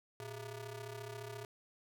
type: ring-modulated tone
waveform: sawtooth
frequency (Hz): 265.6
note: C4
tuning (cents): +26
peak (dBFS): -37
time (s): 0.2-1.45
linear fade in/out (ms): 0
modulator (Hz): 150
effects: none